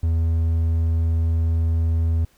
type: tone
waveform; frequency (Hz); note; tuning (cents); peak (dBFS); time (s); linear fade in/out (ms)
triangle; 82; E2; -9; -15; 0.03-2.25; 5
effects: pink hiss -59 dBFS RMS until 2.37 s